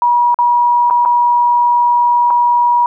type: tone with dropouts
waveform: sine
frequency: 962 Hz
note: B5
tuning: 46 cents flat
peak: -8 dBFS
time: 0.02-2.86 s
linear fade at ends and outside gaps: 1 ms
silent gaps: 0.344-0.388 / 0.9-0.908 / 1.051-1.058 / 2.304-2.307 s
effects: none